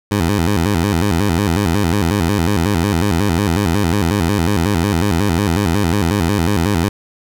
15% pulse tone with vibrato, 92.5 Hz, F#2, in tune, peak -7 dBFS, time 0.11-6.89 s, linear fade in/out 5 ms, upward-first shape square, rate 5.5 Hz, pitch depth 180 cents each way, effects none

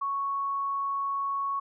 sine tone, 1108.7 Hz, C#6, in tune, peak -27 dBFS, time 0.01-1.6 s, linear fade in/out 10 ms, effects none

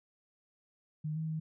sine tone with pitch steps, 153.6 / 159 / 157.8 Hz, D#3 / D#3 / D#3, -22 / +38 / +25 cents, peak -33 dBFS, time 1.04-1.4 s, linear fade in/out 10 ms, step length 120 ms, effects none

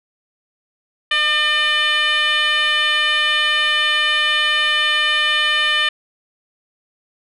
sine tone with frequency modulation, 2403 Hz, D7, 39 cents sharp, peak -12 dBFS, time 1.11-5.89 s, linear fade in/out 5 ms, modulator 598 Hz, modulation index 1.8, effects tanh soft clip ceiling -12 dBFS

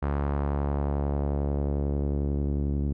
sawtooth tone with low-pass filter sweep, 71.2 Hz, C#2, 47 cents sharp, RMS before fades -27 dBFS, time 0.02-2.93 s, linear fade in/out 10 ms, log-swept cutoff 1300 to 280 Hz, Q 1.3, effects none

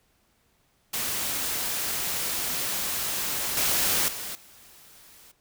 white noise with level steps, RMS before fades -29 / -24 / -35 / -52 dBFS, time 0.93-5.32 s, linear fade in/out 10 ms, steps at 3.57 / 4.08 / 4.35 s, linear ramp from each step 2 ms, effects pink hiss -67 dBFS RMS until 5.4 s

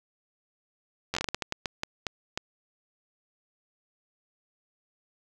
slowing click train, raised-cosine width 0.2 ms, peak -12 dBFS, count 14, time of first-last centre 1.14-2.375 s, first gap 11 ms, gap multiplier 1.32, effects none

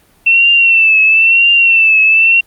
sine tone with vibrato, 2685 Hz, E7, 31 cents sharp, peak -5 dBFS, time 0.26-2.41 s, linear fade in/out 10 ms, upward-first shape triangle, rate 1 Hz, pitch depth 71 cents each way, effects pink hiss -50 dBFS RMS until 2.46 s + Opus 32 kbps

